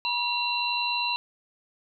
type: tone cluster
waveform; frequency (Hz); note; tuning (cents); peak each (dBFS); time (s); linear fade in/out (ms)
sine; 967 / 2745 / 4004; B5 / F7 / B7; -37 / -31 / +23; -29; 0.05-1.16; 0
effects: none